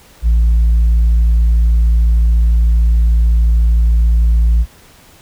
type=tone with tanh clipping; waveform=sine; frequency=56.8 Hz; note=A#1; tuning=44 cents flat; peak=-8 dBFS; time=0.22-4.66 s; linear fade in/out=50 ms; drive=1 dB; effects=pink hiss -44 dBFS RMS until 5.21 s